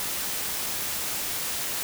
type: noise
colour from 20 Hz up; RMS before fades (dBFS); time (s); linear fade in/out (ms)
white; -30; 0-1.83; 0
effects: none